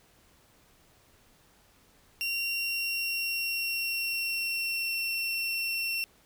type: tone with pitch glide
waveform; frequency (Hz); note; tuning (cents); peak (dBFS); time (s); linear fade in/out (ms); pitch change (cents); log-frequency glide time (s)
30% pulse; 2754 to 2715; F7 to F7; -25 to -50; -26; 2.21-6.04; 0; -25; 2.5-4.97
effects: pink hiss -62 dBFS RMS until 6.25 s